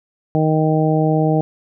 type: harmonic tone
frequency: 156.3 Hz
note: D#3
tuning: 8 cents sharp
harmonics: 1 / 2 / 3 / 4 / 5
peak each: -16 / -19 / -21 / -22 / -23 dBFS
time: 0.35-1.41 s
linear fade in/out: 0 ms
effects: none